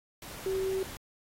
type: tone in noise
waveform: sine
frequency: 381.9 Hz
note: G4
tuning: 45 cents flat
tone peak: -28 dBFS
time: 0.46-0.83 s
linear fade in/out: 2 ms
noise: pink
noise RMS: -44 dBFS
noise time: 0.22-0.97 s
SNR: +13 dB
effects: AAC 48 kbps